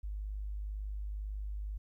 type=tone; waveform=sine; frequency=51 Hz; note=G#1; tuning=31 cents flat; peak=-36 dBFS; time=0.03-1.78 s; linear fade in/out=10 ms; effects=13-bit